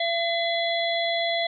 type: harmonic tone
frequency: 677 Hz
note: E5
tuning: 46 cents sharp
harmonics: 1 / 3 / 5 / 6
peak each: -25 / -29 / -29 / -33 dBFS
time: 0-1.47 s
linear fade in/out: 5 ms
effects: none